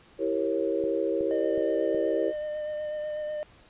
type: chord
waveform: sine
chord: E diminished seventh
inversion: none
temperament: equal with one note detuned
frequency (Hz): 329.6 / 392 / 466.2 / 545.2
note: E4 / G4 / Bb4 / Db5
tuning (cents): 0 / 0 / 0 / -29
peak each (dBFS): -30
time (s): 0.18-2.33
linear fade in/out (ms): 50
type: click train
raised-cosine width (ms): 2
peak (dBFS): -27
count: 4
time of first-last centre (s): 0.84-1.947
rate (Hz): 2.71
type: tone with vibrato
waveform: triangle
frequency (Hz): 605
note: D#5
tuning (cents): -49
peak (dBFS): -28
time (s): 1.31-3.43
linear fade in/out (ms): 0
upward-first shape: sine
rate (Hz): 8.1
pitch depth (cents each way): 16
effects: pink hiss -56 dBFS RMS until 3.69 s + resampled to 8000 Hz